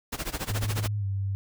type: noise with tremolo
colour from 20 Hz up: pink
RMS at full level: -30 dBFS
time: 0.12-0.88 s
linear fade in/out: 10 ms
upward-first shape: sine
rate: 14 Hz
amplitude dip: 90%
type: tone with pitch glide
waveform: sine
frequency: 103.83 to 98 Hz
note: G#2 to G2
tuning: 0 to 0 cents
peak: -26 dBFS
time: 0.5-1.35 s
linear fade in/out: 0 ms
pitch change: -100 cents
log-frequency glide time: 0.98-1.05 s
effects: none